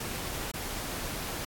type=noise with dropouts; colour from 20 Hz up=pink; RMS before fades=-36 dBFS; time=0-1.45 s; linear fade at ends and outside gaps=5 ms; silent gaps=0.515-0.537 s; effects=AAC 64 kbps